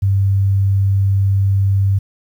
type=tone; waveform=sine; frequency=98 Hz; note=G2; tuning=in tune; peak=-11 dBFS; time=0.02-1.99 s; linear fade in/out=10 ms; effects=8-bit